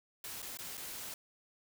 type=noise with dropouts; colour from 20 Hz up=white; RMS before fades=-44 dBFS; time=0.24-1.14 s; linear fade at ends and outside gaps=2 ms; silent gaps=0.42-0.426 / 0.572-0.588 / 0.771-0.776 s; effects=none